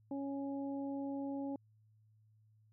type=harmonic tone; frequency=277.2 Hz; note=C#4; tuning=in tune; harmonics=1 / 2 / 3; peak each=-38 / -46 / -50 dBFS; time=0.11-1.56 s; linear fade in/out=2 ms; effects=added 108 Hz sine -65 dBFS peak until 2.72 s